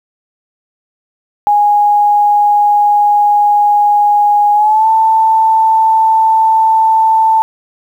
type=tone with pitch glide; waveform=sine; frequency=827 to 886.4 Hz; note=G#5 to A5; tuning=-8 to +13 cents; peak=-6 dBFS; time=1.47-7.42 s; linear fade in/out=0 ms; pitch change=+121 cents; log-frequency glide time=4.53-4.88 s; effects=7-bit